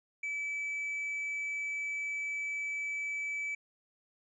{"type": "tone with tanh clipping", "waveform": "sine", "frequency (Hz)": 2302, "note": "D7", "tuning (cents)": -35, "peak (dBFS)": -34, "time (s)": [0.23, 3.55], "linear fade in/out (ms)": 5, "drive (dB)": 2, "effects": ["resampled to 22050 Hz"]}